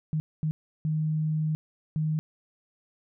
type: tone bursts at uneven times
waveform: sine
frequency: 155.4 Hz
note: D#3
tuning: 2 cents flat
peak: -24 dBFS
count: 4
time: 0.13-0.2 / 0.43-0.51 / 0.85-1.55 / 1.96-2.19 s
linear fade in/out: 0 ms
effects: none